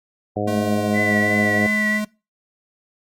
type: harmonic tone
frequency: 103.83 Hz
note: G#2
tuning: in tune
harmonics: 1 / 2 / 3 / 4 / 5 / 6 / 7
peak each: -28 / -28 / -28 / -28 / -28 / -28 / -28 dBFS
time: 0.36-1.67 s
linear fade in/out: 5 ms
type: tone with pitch glide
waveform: square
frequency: 215.1 to 211.9 Hz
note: A3 to G#3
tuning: -39 to +35 cents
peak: -22 dBFS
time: 0.47-2.05 s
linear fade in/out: 10 ms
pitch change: -26 cents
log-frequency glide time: 0.61-0.88 s
type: tone with vibrato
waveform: sine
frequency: 1973 Hz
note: B6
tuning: 2 cents flat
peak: -19 dBFS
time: 0.93-2.01 s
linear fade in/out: 50 ms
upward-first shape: triangle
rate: 2.9 Hz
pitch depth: 36 cents each way
effects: noise-tail reverb RT60 0.3 s tail -24 dB re dry + Opus 48 kbps

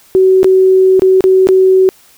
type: tone with dropouts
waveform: sine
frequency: 376.9 Hz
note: F#4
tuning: 32 cents sharp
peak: -4 dBFS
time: 0.15-1.89 s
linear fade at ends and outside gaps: 0 ms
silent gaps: 0.431-0.444 / 0.995-1.02 / 1.207-1.24 / 1.471-1.488 s
effects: white hiss -45 dBFS RMS until 2.17 s

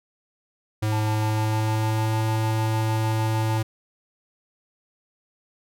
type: tone with pitch glide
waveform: square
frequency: 107.6 to 110.5 Hz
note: A2 to A2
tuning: -38 to +8 cents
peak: -22 dBFS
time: 0.82-3.63 s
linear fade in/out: 10 ms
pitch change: +46 cents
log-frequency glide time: 1.04-2.19 s
type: tone with tremolo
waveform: triangle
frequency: 880 Hz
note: A5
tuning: in tune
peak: -27 dBFS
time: 0.92-3.58 s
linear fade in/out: 5 ms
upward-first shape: square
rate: 6.6 Hz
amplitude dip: 50%
effects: none

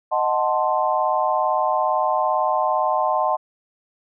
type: chord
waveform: sine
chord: D# diminished seventh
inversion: none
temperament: equal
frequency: 622.3 / 740 / 880 / 1046.5 Hz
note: D#5 / F#5 / A5 / C6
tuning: 0 / 0 / 0 / 0 cents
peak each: -23 dBFS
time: 0.11-3.37 s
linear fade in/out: 20 ms
effects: none

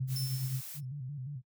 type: tone with tremolo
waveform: sine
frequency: 130.81 Hz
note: C3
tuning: in tune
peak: -29 dBFS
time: 0-0.61 s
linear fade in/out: 10 ms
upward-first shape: triangle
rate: 9.6 Hz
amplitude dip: 60%
type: noise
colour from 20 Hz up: blue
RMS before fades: -44 dBFS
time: 0.07-0.81 s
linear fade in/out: 50 ms
type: tone with exponential decay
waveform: sawtooth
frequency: 5320 Hz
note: E8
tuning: 15 cents sharp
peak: -32 dBFS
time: 0.16-0.85 s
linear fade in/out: 2 ms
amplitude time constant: 150 ms
type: tone with vibrato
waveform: sine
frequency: 136.3 Hz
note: C#3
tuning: 29 cents flat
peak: -37 dBFS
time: 0.74-1.42 s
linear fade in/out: 50 ms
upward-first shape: square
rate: 5.7 Hz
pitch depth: 110 cents each way
effects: noise-tail reverb RT60 0.1 s tail -22 dB re dry

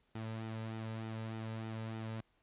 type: tone with flanger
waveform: sawtooth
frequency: 111.4 Hz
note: A2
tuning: 22 cents sharp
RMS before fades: -42 dBFS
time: 0.15-2.21 s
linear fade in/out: 5 ms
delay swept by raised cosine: 1.8 to 2.8 ms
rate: 3.3 Hz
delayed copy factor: -0.5
effects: pink hiss -75 dBFS RMS until 2.42 s + resampled to 8000 Hz

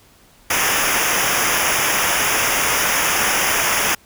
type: noise with comb filter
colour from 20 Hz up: pink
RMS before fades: -18 dBFS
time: 0.5-3.95 s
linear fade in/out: 5 ms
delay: 0.24 ms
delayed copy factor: -0.9
effects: pink hiss -51 dBFS RMS until 4.05 s

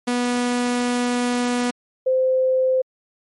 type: tone pair in turn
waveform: sawtooth / sine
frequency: 244.5 / 518.1 Hz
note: B3 / C5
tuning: -17 / -17 cents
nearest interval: octave + minor second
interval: 1300 cents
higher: second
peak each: -15 dBFS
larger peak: neither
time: 0.07-1.71 / 2.06-2.82 s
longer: first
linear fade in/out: 10 ms
effects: MP3 48 kbps

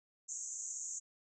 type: band-pass noise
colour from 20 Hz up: pink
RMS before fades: -43 dBFS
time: 0.28-1 s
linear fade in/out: 20 ms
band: 6400 to 7400 Hz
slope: 96 dB/octave
effects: none

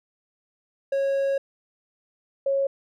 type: tone pair in turn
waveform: triangle / sine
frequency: 549 / 549 Hz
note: C#5 / C#5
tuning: -17 / -17 cents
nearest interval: unison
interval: 0 cents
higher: neither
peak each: -19 / -20 dBFS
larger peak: first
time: 0.92-1.38 / 2.46-2.67 s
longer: first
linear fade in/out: 5 ms
effects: none

